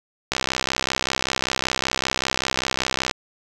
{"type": "click train", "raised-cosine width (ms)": 0.2, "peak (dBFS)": -3, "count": 183, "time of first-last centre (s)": [0.32, 3.111], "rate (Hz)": 65.2, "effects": []}